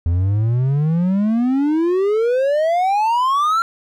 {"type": "exponential sweep", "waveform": "triangle", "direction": "up", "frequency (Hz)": [82.41, 1381], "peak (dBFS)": -12, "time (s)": [0.06, 3.62], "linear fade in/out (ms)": 0, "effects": []}